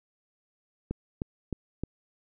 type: click train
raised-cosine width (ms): 3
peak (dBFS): -18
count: 4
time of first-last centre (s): 0.91-1.836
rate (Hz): 3.24
effects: none